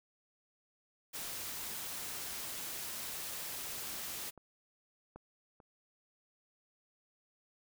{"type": "noise", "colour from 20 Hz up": "white", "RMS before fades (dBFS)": -42, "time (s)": [1.13, 4.31], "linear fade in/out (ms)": 20}
{"type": "clicks", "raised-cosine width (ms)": 1, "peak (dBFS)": [-40, -39, -35, -44], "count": 4, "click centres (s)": [3.938, 4.377, 5.16, 5.602]}
{"effects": []}